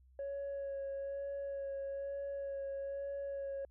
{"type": "tone with vibrato", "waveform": "sine", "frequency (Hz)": 554.4, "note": "C#5", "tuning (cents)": 0, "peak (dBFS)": -36, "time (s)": [0.19, 3.65], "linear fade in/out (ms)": 2, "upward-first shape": "sine", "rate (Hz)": 1.1, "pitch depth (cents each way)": 15, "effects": ["tanh soft clip ceiling -36 dBFS", "added 64 Hz sine -61 dBFS peak until 3.7 s"]}